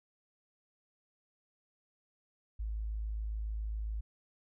sine tone, 53.6 Hz, A1, 45 cents flat, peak -34 dBFS, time 2.59-4.01 s, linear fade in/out 10 ms, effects none

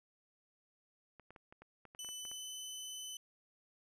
clicks, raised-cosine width 0.5 ms, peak -40 dBFS, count 11, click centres 1.197 / 1.306 / 1.362 / 1.525 / 1.62 / 1.853 / 1.949 / 2.047 / 2.089 / 2.252 / 2.315 s
20% pulse tone with pitch glide, 3000 to 3021 Hz, F#7 to F#7, +23 to +35 cents, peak -38 dBFS, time 1.99-3.17 s, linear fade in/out 2 ms, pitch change +12 cents, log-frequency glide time 2.17-2.44 s
effects none

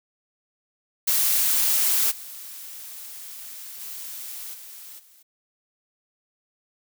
blue noise with level steps, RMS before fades -21 / -39 / -36 / -42 / -54 dBFS, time 1.07-5.23 s, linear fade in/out 10 ms, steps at 2.1 / 3.79 / 4.53 / 4.98 s, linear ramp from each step 20 ms, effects none

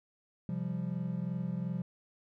triangle chord, C suspended fourth, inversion none, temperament equal with one note detuned, 130.81 / 173.11 / 196 Hz, C3 / F3 / G3, 0 / -15 / 0 cents, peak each -37 / -33 / -37 dBFS, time 0.49-1.82 s, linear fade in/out 2 ms, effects none

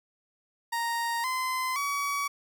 30% pulse tone with pitch steps, 932.3 / 1028.5 / 1134.6 Hz, A#5 / C6 / C#6, 0 / -30 / +40 cents, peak -25 dBFS, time 0.72-2.28 s, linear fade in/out 10 ms, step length 520 ms, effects none

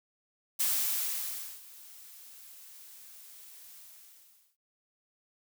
blue noise with ADSR envelope, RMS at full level -28 dBFS, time 0.59-4.57 s, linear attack 16 ms, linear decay 990 ms, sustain -23 dB, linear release 810 ms, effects none

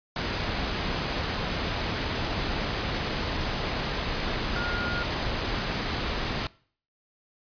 sine tone in noise, 1422 Hz, F6, 31 cents sharp, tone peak -31 dBFS, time 4.56-5.03 s, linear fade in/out 2 ms, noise pink, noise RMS -29 dBFS, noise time 0.16-6.47 s, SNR -5 dB, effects noise-tail reverb RT60 0.5 s tail -22 dB re dry + resampled to 11025 Hz

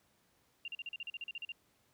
sine tone bursts, 2781 Hz, F7, 8 cents flat, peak -39 dBFS, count 13, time 0.65-1.52 s, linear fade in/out 2 ms, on 30 ms, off 40 ms, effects pink hiss -72 dBFS RMS until 1.93 s + high-pass 80 Hz 12 dB/octave

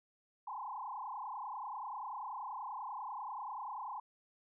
sine tone with frequency modulation, 932.3 Hz, A#5, in tune, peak -40 dBFS, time 0.47-4 s, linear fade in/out 5 ms, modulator 30.3 Hz, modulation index 4.2, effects none

